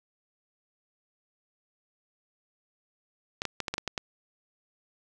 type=clicks; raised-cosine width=0.2 ms; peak=-13 dBFS; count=8; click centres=3.419 / 3.453 / 3.603 / 3.682 / 3.74 / 3.781 / 3.877 / 3.978 s; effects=none